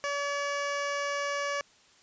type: tone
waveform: 15% pulse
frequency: 570 Hz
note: C#5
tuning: 48 cents sharp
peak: -23 dBFS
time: 0.04-1.61 s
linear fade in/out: 0 ms
effects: white hiss -60 dBFS RMS until 2.02 s + resampled to 16000 Hz